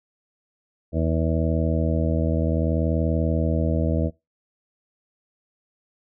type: harmonic tone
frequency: 80.6 Hz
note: E2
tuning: 38 cents flat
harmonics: 1 / 2 / 3 / 4 / 6 / 7 / 8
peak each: -23 / -26 / -28 / -29 / -31 / -31 / -32 dBFS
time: 0.92-4.11 s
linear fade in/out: 50 ms
effects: noise-tail reverb RT60 0.2 s tail -19 dB re dry